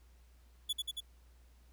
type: tone with echo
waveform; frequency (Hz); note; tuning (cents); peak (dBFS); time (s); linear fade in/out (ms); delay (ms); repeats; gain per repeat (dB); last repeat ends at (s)
45% pulse; 3431; A7; -44; -32; 0.69-0.73; 10; 92; 3; -2; 1.006
effects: added 60 Hz sine -59 dBFS peak until 1.72 s + pink hiss -71 dBFS RMS until 1.72 s